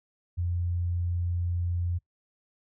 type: tone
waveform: sine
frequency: 87.31 Hz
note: F2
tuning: in tune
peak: -26 dBFS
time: 0.37-1.99 s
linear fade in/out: 20 ms
effects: noise-tail reverb RT60 0.1 s tail -21 dB re dry